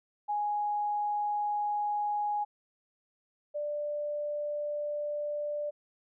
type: tone pair in turn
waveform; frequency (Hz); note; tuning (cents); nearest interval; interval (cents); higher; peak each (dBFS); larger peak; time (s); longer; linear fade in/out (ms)
sine; 830.6 / 590.2; G#5 / D5; 0 / +8; tritone; 592; first; -28 / -31; first; 0.28-2.45 / 3.54-5.71; neither; 20
effects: none